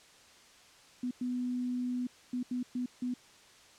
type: tone bursts at uneven times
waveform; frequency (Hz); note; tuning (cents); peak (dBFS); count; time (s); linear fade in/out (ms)
sine; 248.2; B3; +9; -31; 6; 1.03-1.11 / 1.21-2.07 / 2.33-2.43 / 2.51-2.63 / 2.75-2.86 / 3.02-3.14; 5
effects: white hiss -58 dBFS RMS until 3.78 s + low-pass 7000 Hz 12 dB/octave